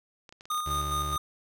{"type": "clicks", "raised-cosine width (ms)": 0.2, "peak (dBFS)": -30, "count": 11, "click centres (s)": [0.292, 0.325, 0.409, 0.455, 0.516, 0.546, 0.577, 0.662, 0.75, 0.783, 0.815]}
{"type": "tone with tremolo", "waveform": "square", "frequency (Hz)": 1227, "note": "D#6", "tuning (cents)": -25, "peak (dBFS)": -28, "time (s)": [0.5, 1.18], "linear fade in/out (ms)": 5, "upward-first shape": "square", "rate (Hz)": 4.8, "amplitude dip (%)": 40}
{"type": "tone", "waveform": "30% pulse", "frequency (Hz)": 72.5, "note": "D2", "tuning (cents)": -22, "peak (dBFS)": -30, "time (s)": [0.66, 1.17], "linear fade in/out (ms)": 10}
{"effects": []}